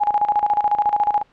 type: tone with tremolo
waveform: sine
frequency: 830.6 Hz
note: G#5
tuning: in tune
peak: -13 dBFS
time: 0-1.23 s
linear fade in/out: 20 ms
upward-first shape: square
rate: 14 Hz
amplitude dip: 75%
effects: pink hiss -57 dBFS RMS until 1.32 s + low-pass 3000 Hz 12 dB/octave